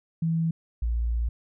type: tone pair in turn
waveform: sine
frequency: 163.9 / 57.95 Hz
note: E3 / A#1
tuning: -10 / -10 cents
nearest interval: octave + tritone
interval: 1800 cents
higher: first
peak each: -22 / -23 dBFS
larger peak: first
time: 0.22-0.51 / 0.82-1.29 s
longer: second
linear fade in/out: 5 ms
effects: none